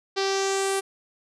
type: tone with low-pass filter sweep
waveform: sawtooth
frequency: 389.5 Hz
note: G4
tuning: 11 cents flat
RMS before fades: -25 dBFS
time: 0.16-0.81 s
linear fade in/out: 20 ms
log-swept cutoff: 4700 to 10000 Hz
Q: 3.1
effects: none